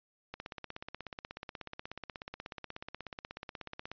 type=click train; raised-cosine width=0.3 ms; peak=-25 dBFS; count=60; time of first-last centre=0.34-3.916 s; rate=16.5 Hz; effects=resampled to 11025 Hz